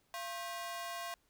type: ring-modulated tone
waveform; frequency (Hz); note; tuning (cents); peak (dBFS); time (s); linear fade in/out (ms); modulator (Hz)
sawtooth; 881; A5; +2; -33; 0.14-1.14; 0; 194
effects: pink hiss -74 dBFS RMS until 1.29 s